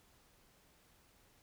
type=silence; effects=pink hiss -68 dBFS RMS until 1.42 s